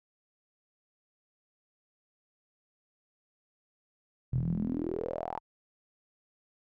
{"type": "tone with band-pass filter sweep", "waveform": "sawtooth", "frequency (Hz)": 41.2, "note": "E1", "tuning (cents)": 0, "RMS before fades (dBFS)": -33, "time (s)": [4.32, 5.4], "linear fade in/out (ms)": 10, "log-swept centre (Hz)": [120, 930], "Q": 7.2, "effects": []}